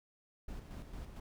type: noise with tremolo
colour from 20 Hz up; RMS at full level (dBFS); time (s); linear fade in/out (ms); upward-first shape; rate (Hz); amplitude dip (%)
brown; -45; 0.48-1.2; 5; square; 4.4; 45
effects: none